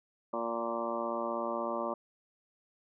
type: harmonic tone with a mistuned harmonic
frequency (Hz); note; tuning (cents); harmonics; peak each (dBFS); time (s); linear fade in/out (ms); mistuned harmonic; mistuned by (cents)
116.3; A#2; -4; 2 / 3 / 4 / 5 / 6 / 7 / 8 / 9 / 10; -41 / -40 / -44 / -36 / -44 / -45 / -41 / -41 / -40; 0.33-1.94; 5; 6; +22
effects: none